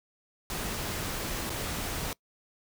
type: noise with dropouts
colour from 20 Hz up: pink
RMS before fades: -34 dBFS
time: 0.5-2.13 s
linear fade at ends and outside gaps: 1 ms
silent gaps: 1.496-1.502 s
effects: noise-tail reverb RT60 0.1 s tail -23 dB re dry